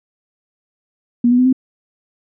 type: tone with pitch steps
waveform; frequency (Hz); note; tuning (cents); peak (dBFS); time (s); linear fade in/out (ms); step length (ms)
sine; 240 / 246.3 / 252.8 / 259.5; B3 / B3 / B3 / C4; -49 / -5 / +41 / -14; -9; 1.24-1.528; 5; 72
effects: none